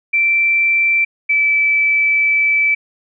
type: tone pair in turn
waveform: sine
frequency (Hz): 2342 / 2312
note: D7 / D7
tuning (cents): -5 / -28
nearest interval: unison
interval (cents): 23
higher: first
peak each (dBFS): -11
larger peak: neither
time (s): 0.13-1.05 / 1.29-2.75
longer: second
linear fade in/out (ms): 10
effects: none